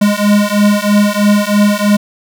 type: beating tone pair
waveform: square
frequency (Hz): 204.7 / 207.8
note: G#3 / G#3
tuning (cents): -25 / +1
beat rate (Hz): 3.1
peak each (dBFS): -12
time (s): 0.01-1.97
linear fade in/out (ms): 10
effects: none